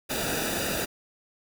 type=noise with comb filter; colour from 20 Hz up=pink; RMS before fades=-29 dBFS; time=0.09-0.86 s; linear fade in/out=20 ms; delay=0.93 ms; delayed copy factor=-0.75; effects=none